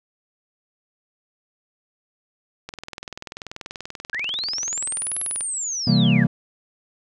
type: click train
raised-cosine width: 0.2 ms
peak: -16 dBFS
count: 57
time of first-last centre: 2.69-5.408 s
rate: 20.6 Hz
type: linear two-way sweep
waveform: sine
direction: up then down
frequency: 1567 to 11175 to 1567 Hz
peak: -24 dBFS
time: 4.13-6.24 s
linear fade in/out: 2 ms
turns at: 5.2 s
type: chord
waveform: triangle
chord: C dominant seventh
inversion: none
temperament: equal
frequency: 130.81 / 164.81 / 196 / 233.1 Hz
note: C3 / E3 / G3 / Bb3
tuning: 0 / 0 / 0 / 0 cents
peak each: -18 dBFS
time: 5.87-6.27 s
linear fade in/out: 5 ms
effects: none